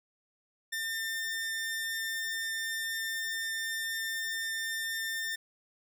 sawtooth tone, 1801 Hz, A6, 40 cents sharp, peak -29 dBFS, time 0.72-5.36 s, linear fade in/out 10 ms, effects none

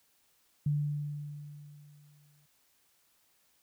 sine tone with exponential decay, 146.83 Hz, D3, in tune, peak -25 dBFS, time 0.66-2.46 s, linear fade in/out 5 ms, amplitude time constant 390 ms, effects white hiss -70 dBFS RMS until 3.62 s

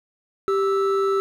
triangle tone pair together, 392 / 1314.3 Hz, G4 / E6, 0 / -6 cents, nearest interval octave + major sixth, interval 2094 cents, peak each -17 / -23 dBFS, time 0.48-1.2 s, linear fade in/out 0 ms, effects none

